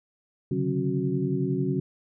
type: tone cluster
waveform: sine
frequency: 135.9 / 146.8 / 185.9 / 272.6 / 368.6 Hz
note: C#3 / D3 / F#3 / C#4 / F#4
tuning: -34 / 0 / +8 / -29 / -7 cents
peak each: -30 dBFS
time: 0.51-1.8 s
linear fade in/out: 5 ms
effects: none